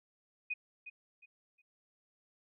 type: tone with echo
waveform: sine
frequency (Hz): 2489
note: D#7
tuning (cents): 0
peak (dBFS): -33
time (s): 0.5-0.54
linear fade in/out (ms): 10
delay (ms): 360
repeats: 3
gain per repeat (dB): -11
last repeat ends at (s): 1.62
effects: none

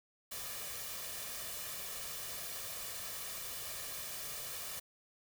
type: noise with comb filter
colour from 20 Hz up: white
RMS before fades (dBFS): -43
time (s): 0.31-4.8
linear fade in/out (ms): 10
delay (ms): 1.7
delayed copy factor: +0.55
effects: none

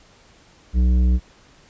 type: tone with tanh clipping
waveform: triangle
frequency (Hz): 61.74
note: B1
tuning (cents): 0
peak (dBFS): -15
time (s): 0.73-1.2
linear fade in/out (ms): 50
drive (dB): 14
effects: pink hiss -52 dBFS RMS until 1.69 s + resampled to 16000 Hz

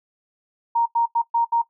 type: tone bursts at uneven times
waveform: sine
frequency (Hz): 932.3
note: A#5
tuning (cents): 0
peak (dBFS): -16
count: 5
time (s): 0.75-0.86 / 0.95-1.06 / 1.15-1.22 / 1.34-1.45 / 1.52-1.62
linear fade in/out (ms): 10
effects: noise-tail reverb RT60 0.1 s tail -18 dB re dry

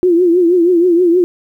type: tone with vibrato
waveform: sine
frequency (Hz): 349.6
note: F4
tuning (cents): +2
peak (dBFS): -7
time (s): 0.03-1.24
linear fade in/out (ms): 0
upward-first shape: triangle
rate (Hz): 6.3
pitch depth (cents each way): 110
effects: 8-bit

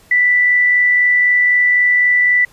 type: tone with amplitude modulation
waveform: sine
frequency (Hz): 1975.5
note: B6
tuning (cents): 0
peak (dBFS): -8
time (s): 0.11-2.45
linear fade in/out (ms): 5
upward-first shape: sine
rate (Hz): 83.9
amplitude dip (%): 25
effects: pink hiss -48 dBFS RMS until 2.52 s + resampled to 32000 Hz

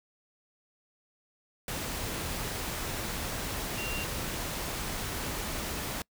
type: tone in noise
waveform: sine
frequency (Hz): 2767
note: F7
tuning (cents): -17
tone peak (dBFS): -36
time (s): 3.78-4.04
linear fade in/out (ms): 2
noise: pink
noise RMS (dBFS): -35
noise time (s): 1.68-6.02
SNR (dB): -4
effects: noise-tail reverb RT60 0.1 s tail -26 dB re dry

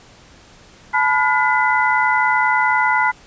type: tone cluster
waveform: sine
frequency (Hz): 863 / 993 / 1433 / 2014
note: A5 / B5 / F6 / B6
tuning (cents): -34 / +9 / +44 / +33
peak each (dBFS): -19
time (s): 0.93-3.12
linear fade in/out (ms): 20
effects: pink hiss -46 dBFS RMS until 3.26 s + resampled to 16000 Hz

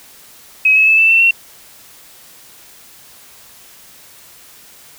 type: tone with pitch steps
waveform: sine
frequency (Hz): 2547 / 2581 / 2616 / 2651 / 2686 / 2722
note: D#7 / E7 / E7 / E7 / E7 / F7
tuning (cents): +40 / -37 / -14 / +9 / +32 / -45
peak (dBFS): -7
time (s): 0.65-1.31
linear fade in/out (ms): 5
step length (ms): 110
effects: white hiss -42 dBFS RMS until 4.98 s

